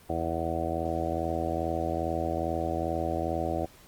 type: harmonic tone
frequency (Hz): 82.41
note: E2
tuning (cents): 0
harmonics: 1 / 2 / 3 / 4 / 5 / 6 / 7 / 8 / 9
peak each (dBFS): -35 / -39 / -39 / -34 / -40 / -38 / -35 / -36 / -34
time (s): 0.09-3.66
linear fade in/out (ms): 10
effects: pink hiss -55 dBFS RMS until 3.87 s + Opus 32 kbps